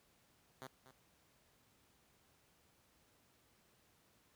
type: tone with echo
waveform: 5% pulse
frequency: 130.81 Hz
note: C3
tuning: in tune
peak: -37 dBFS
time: 0.62-0.67 s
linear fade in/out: 0 ms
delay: 240 ms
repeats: 1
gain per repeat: -12 dB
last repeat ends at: 0.91 s
effects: pink hiss -72 dBFS RMS until 4.35 s + high-pass 60 Hz 12 dB/octave